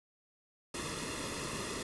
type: noise with comb filter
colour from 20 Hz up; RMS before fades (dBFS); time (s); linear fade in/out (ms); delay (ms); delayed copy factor
pink; -39; 0.74-1.83; 5; 1.3; -0.7
effects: resampled to 24000 Hz